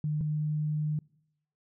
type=tone pair in turn; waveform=sine; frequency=151.2 / 151.8 Hz; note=D#3 / D#3; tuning=-49 / -42 cents; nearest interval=unison; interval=7 cents; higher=second; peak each=-27 dBFS; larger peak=neither; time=0.04-0.21 / 0.21-0.99 s; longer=second; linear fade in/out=2 ms; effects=noise-tail reverb RT60 0.8 s tail -25 dB re dry